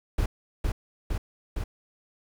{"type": "noise with echo", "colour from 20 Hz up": "brown", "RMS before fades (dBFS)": -24, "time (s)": [0.18, 0.26], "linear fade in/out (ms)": 5, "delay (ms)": 460, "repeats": 3, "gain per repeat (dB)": -2, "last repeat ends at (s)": 1.64, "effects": []}